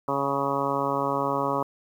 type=harmonic tone; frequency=139.2 Hz; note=C#3; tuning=8 cents sharp; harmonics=1 / 2 / 3 / 4 / 5 / 6 / 7 / 8 / 9; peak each=-36 / -32 / -32 / -30 / -35 / -34 / -30 / -30 / -34 dBFS; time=0.08-1.63 s; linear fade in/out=2 ms; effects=9-bit